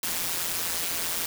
white noise with amplitude modulation, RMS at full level -26 dBFS, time 0.03-1.26 s, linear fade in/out 2 ms, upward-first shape sine, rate 171 Hz, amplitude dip 75%, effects none

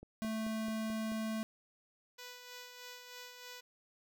click train, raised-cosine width 2 ms, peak -37 dBFS, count 6, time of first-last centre 0.03-1.119 s, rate 4.59 Hz
square tone, 220 Hz, A3, in tune, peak -36 dBFS, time 0.22-1.43 s, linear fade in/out 0 ms
5% pulse tone with tremolo, 493.9 Hz, B4, in tune, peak -35 dBFS, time 2.18-3.61 s, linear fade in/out 10 ms, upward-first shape sine, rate 3.2 Hz, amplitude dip 45%
effects none

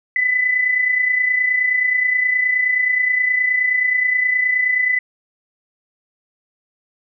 sine tone pair together, 1975.5 / 2005 Hz, B6 / B6, 0 / +26 cents, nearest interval unison, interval 26 cents, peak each -23 / -15 dBFS, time 0.16-4.99 s, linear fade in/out 2 ms, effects none

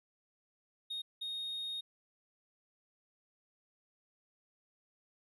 triangle tone bursts at uneven times, 3717 Hz, A#7, 6 cents flat, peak -35 dBFS, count 2, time 0.9-1.02 / 1.21-1.81 s, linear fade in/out 10 ms, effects tanh soft clip ceiling -32 dBFS + resampled to 32000 Hz

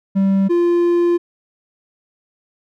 triangle tone pair in turn, 194.5 / 346.6 Hz, G3 / F4, -13 / -13 cents, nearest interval minor seventh, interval 1000 cents, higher second, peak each -10 dBFS, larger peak neither, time 0.15-0.49 / 0.49-1.18 s, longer second, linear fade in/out 20 ms, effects none

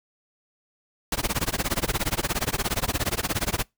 pink noise with tremolo, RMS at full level -23 dBFS, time 1.12-3.64 s, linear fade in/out 2 ms, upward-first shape sine, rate 17 Hz, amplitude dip 100%, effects noise-tail reverb RT60 0.2 s tail -26 dB re dry

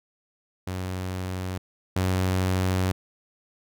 sawtooth tone pair in turn, 92.5 / 92.94 Hz, F#2 / F#2, 0 / +8 cents, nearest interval unison, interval 8 cents, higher second, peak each -25 / -18 dBFS, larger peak second, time 0.67-1.58 / 1.96-2.92 s, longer second, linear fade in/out 5 ms, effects none

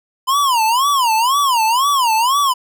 square tone with vibrato, 1004 Hz, B5, 28 cents sharp, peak -13 dBFS, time 0.27-2.54 s, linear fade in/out 20 ms, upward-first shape sine, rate 2 Hz, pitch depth 240 cents each way, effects none

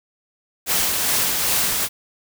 white noise with tremolo, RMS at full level -19 dBFS, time 0.66-1.89 s, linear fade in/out 50 ms, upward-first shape sine, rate 2.5 Hz, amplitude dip 30%, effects none

